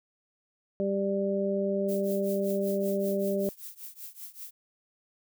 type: harmonic tone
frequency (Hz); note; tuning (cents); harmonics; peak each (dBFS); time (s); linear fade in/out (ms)
197.2; G3; +11; 1 / 2 / 3; -30 / -30 / -30; 0.8-3.49; 0
type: noise with tremolo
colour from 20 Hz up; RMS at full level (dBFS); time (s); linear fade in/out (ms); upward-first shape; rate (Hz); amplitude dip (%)
violet; -40; 1.88-4.51; 10; triangle; 5.2; 95
effects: none